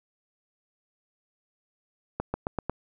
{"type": "accelerating click train", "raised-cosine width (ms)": 1, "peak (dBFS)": -14, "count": 5, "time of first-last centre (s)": [2.2, 2.696], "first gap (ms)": 140, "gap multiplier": 0.92, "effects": []}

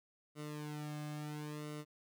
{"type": "tone with flanger", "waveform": "sawtooth", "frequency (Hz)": 150, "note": "D3", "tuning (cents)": 37, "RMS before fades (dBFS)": -44, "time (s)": [0.35, 1.85], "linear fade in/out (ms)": 50, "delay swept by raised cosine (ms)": [1.2, 2.12], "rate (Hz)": 0.73, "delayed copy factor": -0.9, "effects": []}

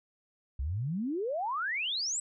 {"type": "exponential sweep", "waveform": "sine", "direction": "up", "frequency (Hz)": [61, 8200], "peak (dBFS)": -30, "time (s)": [0.59, 2.2], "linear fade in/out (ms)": 5, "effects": []}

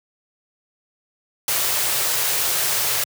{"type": "band-stop noise", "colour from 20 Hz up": "white", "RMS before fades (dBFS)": -21, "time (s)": [1.48, 3.04], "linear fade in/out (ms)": 2, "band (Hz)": [160, 340], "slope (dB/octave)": 48, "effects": ["high-pass 100 Hz 12 dB/octave"]}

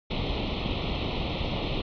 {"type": "noise with comb filter", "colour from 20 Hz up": "pink", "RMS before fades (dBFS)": -29, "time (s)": [0.1, 1.82], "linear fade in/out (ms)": 10, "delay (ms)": 0.31, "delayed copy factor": 1, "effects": ["resampled to 11025 Hz"]}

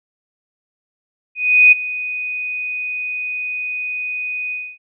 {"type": "tone with ADSR envelope", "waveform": "sine", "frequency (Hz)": 2489, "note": "D#7", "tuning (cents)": 0, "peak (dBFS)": -4, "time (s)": [1.35, 4.78], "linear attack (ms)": 370, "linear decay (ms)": 14, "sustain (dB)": -17, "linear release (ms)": 260, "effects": []}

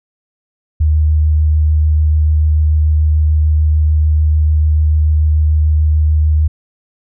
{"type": "tone with vibrato", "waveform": "sine", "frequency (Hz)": 76.8, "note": "D#2", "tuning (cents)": -22, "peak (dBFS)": -8, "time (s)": [0.8, 6.48], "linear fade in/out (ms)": 10, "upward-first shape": "sine", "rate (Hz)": 6.8, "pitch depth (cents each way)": 11, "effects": []}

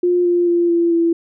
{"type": "tone with pitch steps", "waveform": "sine", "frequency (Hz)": [354.6, 349.7, 344.9, 340.2, 335.5], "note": ["F4", "F4", "F4", "F4", "E4"], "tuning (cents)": [26, 2, -22, -45, 31], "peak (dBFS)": -12, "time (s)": [0.03, 1.13], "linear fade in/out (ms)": 5, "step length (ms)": 220, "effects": []}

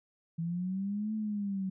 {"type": "linear two-way sweep", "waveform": "sine", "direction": "up then down", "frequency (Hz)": [163.1, 218.5, 187.4], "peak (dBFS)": -31, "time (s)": [0.38, 1.7], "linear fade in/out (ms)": 10, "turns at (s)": 1.14, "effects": []}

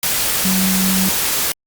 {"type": "tone in noise", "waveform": "sine", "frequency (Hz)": 188.8, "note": "F#3", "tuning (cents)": 35, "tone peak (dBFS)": -16, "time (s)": [0.45, 1.09], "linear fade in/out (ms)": 2, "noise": "white", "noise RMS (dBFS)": -18, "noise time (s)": [0.03, 1.52], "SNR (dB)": -1, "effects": ["Opus 48 kbps"]}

